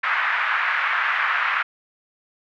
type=band-pass noise; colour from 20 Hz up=pink; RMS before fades=-22 dBFS; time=0.03-1.63 s; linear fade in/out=10 ms; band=1200 to 2100 Hz; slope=24 dB/octave; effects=none